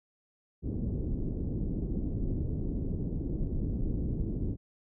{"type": "low-pass noise", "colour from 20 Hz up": "pink", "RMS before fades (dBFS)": -32, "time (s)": [0.62, 4.57], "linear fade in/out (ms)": 50, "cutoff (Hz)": 350, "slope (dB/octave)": 24, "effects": []}